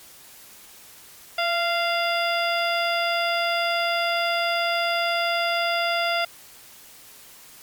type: harmonic tone with a mistuned harmonic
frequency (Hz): 694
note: F5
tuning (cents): -11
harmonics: 1 / 2 / 3 / 4 / 5 / 7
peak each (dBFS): -24 / -27 / -29 / -30 / -31 / -32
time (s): 1.38-6.25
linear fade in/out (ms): 5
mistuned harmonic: 1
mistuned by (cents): -33
effects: white hiss -47 dBFS RMS until 7.62 s + MP3 96 kbps